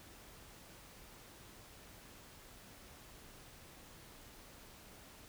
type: silence
effects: pink hiss -57 dBFS RMS until 5.28 s